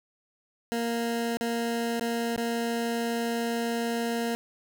20% pulse tone with dropouts, 233.1 Hz, A#3, in tune, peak -22 dBFS, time 0.72-4.35 s, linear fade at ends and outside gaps 0 ms, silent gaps 1.371-1.41 / 1.996-2.01 / 2.363-2.377 s, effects none

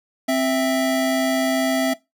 square tone pair together, 262.6 / 659.8 Hz, C4 / E5, +6 / +1 cents, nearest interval octave + major third, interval 1595 cents, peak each -21 dBFS, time 0.28-1.94 s, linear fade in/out 10 ms, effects noise-tail reverb RT60 0.2 s tail -20 dB re dry

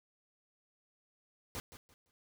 pink noise with echo, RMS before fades -41 dBFS, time 1.55-1.6 s, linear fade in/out 0 ms, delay 170 ms, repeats 3, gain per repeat -12 dB, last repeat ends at 2.11 s, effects none

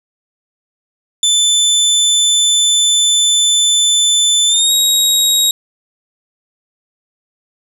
25% pulse tone with pitch glide, 3520 to 3794 Hz, A7 to A#7, 0 to +30 cents, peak -5 dBFS, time 1.23-5.51 s, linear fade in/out 2 ms, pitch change +130 cents, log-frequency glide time 4.47-4.72 s, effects none

